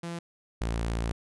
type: tone pair in turn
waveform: sawtooth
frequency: 170 / 56.84 Hz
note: F3 / A#1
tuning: -46 / -43 cents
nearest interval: octave + perfect fifth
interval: 1897 cents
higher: first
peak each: -30 / -24 dBFS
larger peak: second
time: 0.03-0.19 / 0.61-1.12 s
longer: second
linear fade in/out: 5 ms
effects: resampled to 24000 Hz